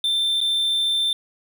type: tone with dropouts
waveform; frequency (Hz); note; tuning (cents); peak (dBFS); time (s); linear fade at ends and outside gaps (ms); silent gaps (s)
triangle; 3563; A7; +21; -17; 0.04-1.13; 2; 0.405-0.412
effects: none